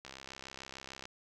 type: click train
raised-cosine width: 0.2 ms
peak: -28 dBFS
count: 68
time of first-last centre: 0.05-1.054 s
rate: 66.7 Hz
effects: none